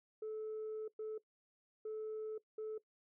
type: tone bursts at uneven times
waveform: sine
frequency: 434.2 Hz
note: A4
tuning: 23 cents flat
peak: -38 dBFS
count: 4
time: 0.22-0.88 / 0.99-1.18 / 1.85-2.38 / 2.58-2.78 s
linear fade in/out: 5 ms
effects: noise-tail reverb RT60 0.1 s tail -19 dB re dry + tanh soft clip ceiling -38 dBFS